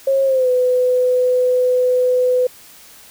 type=tone with pitch glide; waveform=sine; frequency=541 to 501.9 Hz; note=C#5 to B4; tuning=-42 to +28 cents; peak=-12 dBFS; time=0.07-2.47 s; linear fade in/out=5 ms; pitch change=-130 cents; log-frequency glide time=0.25-0.49 s; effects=white hiss -43 dBFS RMS until 3.1 s